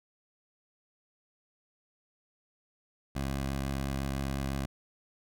15% pulse tone with vibrato, 68 Hz, C#2, 33 cents flat, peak -25 dBFS, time 3.15-4.66 s, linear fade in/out 10 ms, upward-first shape sine, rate 5.9 Hz, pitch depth 16 cents each way, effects none

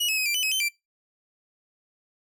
sawtooth tone with pitch steps, 2909 / 2580 / 2529 / 2363 / 3005 / 2554 / 3082 / 2353 Hz, F#7 / E7 / D#7 / D7 / F#7 / D#7 / G7 / D7, -30 / -38 / +28 / +10 / +26 / +45 / -30 / +3 cents, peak -20 dBFS, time 0-0.688 s, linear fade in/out 10 ms, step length 86 ms, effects noise-tail reverb RT60 0.2 s tail -22 dB re dry

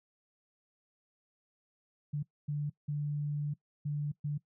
sine tone bursts at uneven times, 146.83 Hz, D3, in tune, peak -31 dBFS, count 5, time 2.13-2.23 / 2.48-2.7 / 2.88-3.54 / 3.85-4.12 / 4.24-4.38 s, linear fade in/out 10 ms, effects noise-tail reverb RT60 0.1 s tail -20 dB re dry

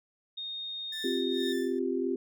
sine tone, 3697 Hz, A#7, 15 cents flat, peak -35 dBFS, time 0.37-1.53 s, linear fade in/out 10 ms
sawtooth tone with tremolo, 1766 Hz, A6, 6 cents sharp, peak -35 dBFS, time 0.92-1.79 s, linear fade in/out 5 ms, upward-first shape sine, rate 2.1 Hz, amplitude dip 90%
sine chord, C suspended fourth, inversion none, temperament equal, 261.6 / 349.2 / 392 Hz, C4 / F4 / G4, 0 / 0 / 0 cents, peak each -32 dBFS, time 1.04-2.16 s, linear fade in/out 5 ms
effects none

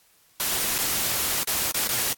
white noise with dropouts, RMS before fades -25 dBFS, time 0.4-2.13 s, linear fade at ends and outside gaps 1 ms, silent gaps 0.782-0.786 / 1.433-1.473 / 1.714-1.745 / 1.874-1.89 s, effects white hiss -60 dBFS RMS until 2.17 s + AAC 64 kbps

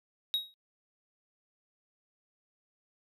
triangle tone with exponential decay, 3793 Hz, A#7, 29 cents sharp, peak -23 dBFS, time 0.34-0.54 s, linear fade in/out 0 ms, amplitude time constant 43 ms, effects noise-tail reverb RT60 0.1 s tail -26 dB re dry

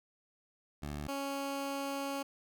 15% pulse tone pair in turn, 73.42 / 277.2 Hz, D2 / C#4, 0 / 0 cents, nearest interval octave + major seventh, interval 2300 cents, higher second, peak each -32 / -29 dBFS, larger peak second, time 0.82-1.08 / 1.08-2.23 s, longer second, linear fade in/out 10 ms, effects none

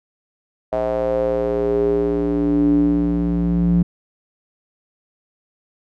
square tone with band-pass filter sweep, 58.27 Hz, A#1, in tune, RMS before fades -18 dBFS, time 0.72-3.83 s, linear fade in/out 10 ms, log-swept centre 630 to 190 Hz, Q 6, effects none

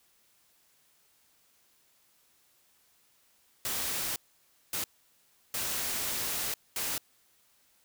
white noise bursts at uneven times, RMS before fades -33 dBFS, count 4, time 3.65-4.16 / 4.73-4.84 / 5.54-6.54 / 6.76-6.98 s, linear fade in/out 2 ms, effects white hiss -67 dBFS RMS until 7.84 s

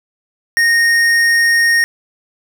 triangle tone with hard clipping, 1854 Hz, A#6, 10 cents flat, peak -11 dBFS, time 0.57-1.84 s, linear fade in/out 0 ms, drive 15 dB, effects none

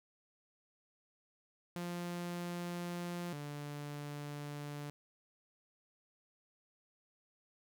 sawtooth tone pair in turn, 174.61 / 145.92 Hz, F3 / D3, 0 / -11 cents, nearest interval minor third, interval 311 cents, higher first, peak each -35 / -38 dBFS, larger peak first, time 1.76-3.33 / 3.33-4.9 s, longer neither, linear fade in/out 0 ms, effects none

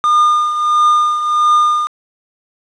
triangle tone with tremolo, 1213 Hz, D#6, 44 cents flat, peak -5 dBFS, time 0.04-1.87 s, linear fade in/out 0 ms, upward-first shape triangle, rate 1.5 Hz, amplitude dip 65%, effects resampled to 22050 Hz + 7-bit

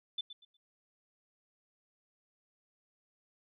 sine tone with echo, 3520 Hz, A7, in tune, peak -33 dBFS, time 0.18-0.21 s, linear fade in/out 5 ms, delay 120 ms, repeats 3, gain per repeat -12 dB, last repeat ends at 0.57 s, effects none

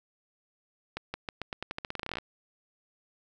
accelerating click train, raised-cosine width 0.3 ms, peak -18 dBFS, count 20, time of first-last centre 0.97-2.185 s, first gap 170 ms, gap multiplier 0.87, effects none

